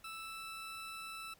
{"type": "tone", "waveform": "20% pulse", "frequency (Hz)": 1319, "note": "E6", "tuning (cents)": 1, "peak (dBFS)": -39, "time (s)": [0.04, 1.34], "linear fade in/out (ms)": 5, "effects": ["pink hiss -66 dBFS RMS until 1.39 s", "Opus 48 kbps"]}